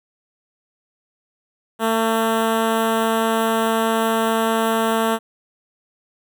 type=tone with notch filter; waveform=10% pulse; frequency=224.6 Hz; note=A3; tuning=36 cents sharp; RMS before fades=-19 dBFS; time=1.79-5.19 s; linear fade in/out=50 ms; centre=5100 Hz; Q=1; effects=none